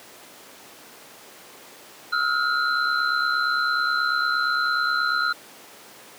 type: tone cluster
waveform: sine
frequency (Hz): 1286 / 1354 / 1423 / 4078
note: E6 / E6 / F6 / C8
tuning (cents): -43 / +46 / +32 / -45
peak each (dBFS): -27 / -30 / -22 / -29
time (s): 2.12-5.33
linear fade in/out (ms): 10
effects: pink hiss -45 dBFS RMS until 6.18 s + high-pass 300 Hz 12 dB/octave

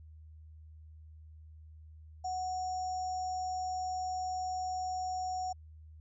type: tone with sample-and-hold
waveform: sine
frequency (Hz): 740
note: F#5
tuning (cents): 0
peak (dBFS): -33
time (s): 2.24-5.53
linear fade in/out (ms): 10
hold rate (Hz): 6300
effects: added 78 Hz sine -50 dBFS peak until 6 s + resampled to 22050 Hz

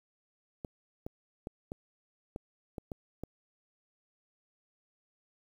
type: clicks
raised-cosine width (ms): 2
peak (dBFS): -25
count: 8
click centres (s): 0.648 / 1.065 / 1.471 / 1.719 / 2.361 / 2.782 / 2.918 / 3.236
effects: 9-bit

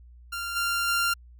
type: tone with level steps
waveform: sawtooth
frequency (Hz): 1389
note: F6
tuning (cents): -10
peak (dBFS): -27 / -21 / -19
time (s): 0.32-1.14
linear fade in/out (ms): 10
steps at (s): 0.55 / 0.87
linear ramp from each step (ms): 20
effects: added 60 Hz sine -47 dBFS peak until 1.39 s

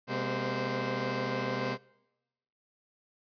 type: tone cluster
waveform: 15% pulse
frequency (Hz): 128.3 / 203.4 / 236.7 / 520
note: C3 / G#3 / A#3 / C5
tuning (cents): -34 / -36 / +27 / -11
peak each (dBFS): -29 / -31 / -32 / -29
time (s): 0.07-1.78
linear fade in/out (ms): 50
effects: noise-tail reverb RT60 1.0 s tail -25 dB re dry + resampled to 11025 Hz

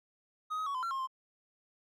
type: tone with pitch steps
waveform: triangle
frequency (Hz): 1254 / 1266 / 1119 / 1021 / 1362 / 1071 / 1050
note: D#6 / D#6 / C#6 / C6 / F6 / C6 / C6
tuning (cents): +13 / +30 / +16 / -43 / -44 / +40 / +6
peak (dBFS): -31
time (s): 0.5-1.074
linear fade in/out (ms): 20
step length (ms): 82
effects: none

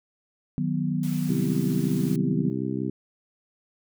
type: chord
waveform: sine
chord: B major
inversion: first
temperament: equal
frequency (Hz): 155.56 / 185 / 246.9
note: D#3 / F#3 / B3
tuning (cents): 0 / 0 / 0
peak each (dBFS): -27 / -28 / -28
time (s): 0.58-2.5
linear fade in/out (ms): 0
type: noise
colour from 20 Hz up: white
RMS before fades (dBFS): -43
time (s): 1.03-2.16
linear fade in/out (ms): 2
type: harmonic tone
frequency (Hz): 65.41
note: C2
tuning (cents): 0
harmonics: 2 / 3 / 4 / 5 / 6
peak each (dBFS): -32 / -31 / -31 / -32 / -35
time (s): 1.29-2.9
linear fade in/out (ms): 5
effects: none

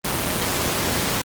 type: noise with amplitude modulation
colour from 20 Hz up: pink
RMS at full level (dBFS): -20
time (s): 0.04-1.22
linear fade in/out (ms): 10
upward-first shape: sine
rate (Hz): 179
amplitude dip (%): 50
effects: high-pass 80 Hz 12 dB/octave + Opus 24 kbps

